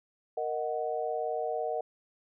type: chord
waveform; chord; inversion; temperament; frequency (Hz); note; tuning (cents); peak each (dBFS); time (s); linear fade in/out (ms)
sine; D# minor; second; equal; 466.2 / 622.3 / 740; A#4 / D#5 / F#5; 0 / 0 / 0; -34; 0.37-1.81; 5
effects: none